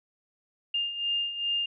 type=beating tone pair; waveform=sine; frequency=2810 / 2812.5 Hz; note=F7 / F7; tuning=+10 / +12 cents; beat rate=2.5 Hz; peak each=-34 / -28 dBFS; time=0.74-1.66 s; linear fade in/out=5 ms; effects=none